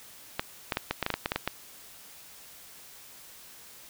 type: clicks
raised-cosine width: 0.3 ms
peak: -11 dBFS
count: 12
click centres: 0.395 / 0.722 / 0.771 / 0.91 / 1.027 / 1.064 / 1.103 / 1.14 / 1.259 / 1.319 / 1.36 / 1.476 s
effects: white hiss -50 dBFS RMS until 3.89 s